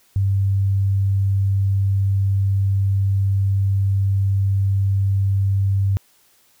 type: tone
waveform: sine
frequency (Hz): 98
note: G2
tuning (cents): 0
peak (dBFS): -15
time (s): 0.16-5.97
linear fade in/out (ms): 0
effects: white hiss -57 dBFS RMS until 6.6 s